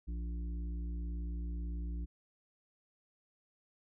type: harmonic tone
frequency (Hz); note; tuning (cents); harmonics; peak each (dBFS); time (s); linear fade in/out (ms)
58.2; A#1; -2; 1 / 3 / 5 / 6; -36 / -48 / -52 / -60; 0.07-2.06; 20
effects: none